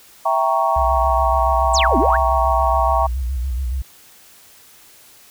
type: chord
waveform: sine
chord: E diminished seventh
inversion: none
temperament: equal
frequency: 659.3 / 784 / 932.3 / 1108.7 Hz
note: E5 / G5 / Bb5 / Db6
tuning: 0 / 0 / 0 / 0 cents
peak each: -20 dBFS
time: 0.25-3.07 s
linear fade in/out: 10 ms
type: tone with vibrato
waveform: sine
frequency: 63.5 Hz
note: B1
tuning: 49 cents sharp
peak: -19 dBFS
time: 0.76-3.82 s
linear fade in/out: 5 ms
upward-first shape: square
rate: 7.1 Hz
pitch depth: 100 cents each way
type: exponential two-way sweep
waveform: sine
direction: down then up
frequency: 8860 to 230.5 to 1967 Hz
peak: -16 dBFS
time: 1.73-2.17 s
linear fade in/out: 20 ms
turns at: 1.98 s
effects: tanh soft clip ceiling 0 dBFS + white hiss -47 dBFS RMS until 5.3 s